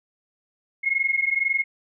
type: tone pair together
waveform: sine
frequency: 2150 / 2172 Hz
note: C7 / C#7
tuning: +47 / -36 cents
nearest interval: unison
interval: 17 cents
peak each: -23 dBFS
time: 0.83-1.64 s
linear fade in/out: 20 ms
effects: none